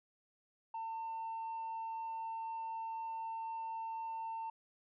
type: tone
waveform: sine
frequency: 901 Hz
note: A5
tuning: 41 cents sharp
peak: -37 dBFS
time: 0.74-4.5 s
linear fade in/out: 5 ms
effects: tanh soft clip ceiling -37 dBFS